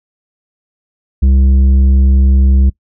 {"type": "tone with tanh clipping", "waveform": "sine", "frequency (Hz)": 66.5, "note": "C2", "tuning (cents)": 29, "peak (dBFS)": -7, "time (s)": [1.22, 2.7], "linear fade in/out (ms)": 10, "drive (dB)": 8, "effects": ["noise-tail reverb RT60 0.1 s tail -22 dB re dry"]}